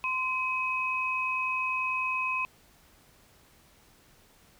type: tone pair together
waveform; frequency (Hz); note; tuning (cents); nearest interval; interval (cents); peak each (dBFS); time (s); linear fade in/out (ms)
sine; 1033 / 2538; C6 / D#7; -22 / +34; octave + major third; 1556; -31 / -29; 0.04-2.45; 0
effects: pink hiss -60 dBFS RMS until 4.59 s